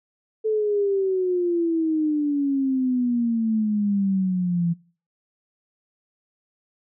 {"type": "exponential sweep", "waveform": "sine", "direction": "down", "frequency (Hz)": [440, 167.9], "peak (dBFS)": -19, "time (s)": [0.44, 4.74], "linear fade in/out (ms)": 20, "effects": ["noise-tail reverb RT60 0.4 s tail -22 dB re dry"]}